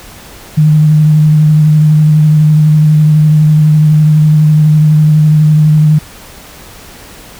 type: tone with vibrato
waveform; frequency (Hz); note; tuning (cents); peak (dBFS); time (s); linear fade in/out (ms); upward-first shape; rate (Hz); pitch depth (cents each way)
sine; 153.1; D#3; -28; -3; 0.57-5.99; 10; triangle; 12; 25
effects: pink hiss -33 dBFS RMS until 7.39 s